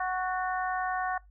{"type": "harmonic tone with a mistuned harmonic", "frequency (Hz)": 370, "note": "F#4", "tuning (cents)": 0, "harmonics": [2, 3, 4, 5], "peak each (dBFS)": [-30, -34, -36, -38], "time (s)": [0, 1.18], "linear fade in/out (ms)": 5, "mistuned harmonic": 5, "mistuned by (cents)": -30, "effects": ["noise-tail reverb RT60 0.2 s tail -24 dB re dry", "added 50 Hz sine -53 dBFS peak until 1.3 s"]}